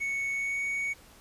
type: tone with pitch glide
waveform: triangle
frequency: 2217 to 2234 Hz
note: C#7 to C#7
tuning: 0 to +13 cents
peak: -27 dBFS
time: 0-0.94 s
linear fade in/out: 20 ms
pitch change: +13 cents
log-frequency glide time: 0.34-0.62 s
effects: pink hiss -55 dBFS RMS until 1.2 s + resampled to 32000 Hz